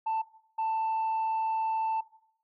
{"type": "tone pair in turn", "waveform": "sine", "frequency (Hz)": [887, 887], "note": ["A5", "A5"], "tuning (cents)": [14, 14], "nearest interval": "unison", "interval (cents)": 0, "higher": "neither", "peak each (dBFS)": -25, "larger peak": "neither", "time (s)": [[0.06, 0.22], [0.58, 2.01]], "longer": "second", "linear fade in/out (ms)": 10, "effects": ["noise-tail reverb RT60 0.7 s tail -17 dB re dry", "tanh soft clip ceiling -25 dBFS"]}